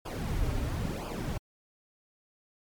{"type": "noise with flanger", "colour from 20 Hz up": "brown", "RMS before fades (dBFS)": -32, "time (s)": [0.05, 1.38], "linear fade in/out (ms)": 10, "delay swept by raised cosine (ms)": [0.5, 6.1], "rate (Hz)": 0.99, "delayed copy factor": -0.8, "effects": ["MP3 96 kbps"]}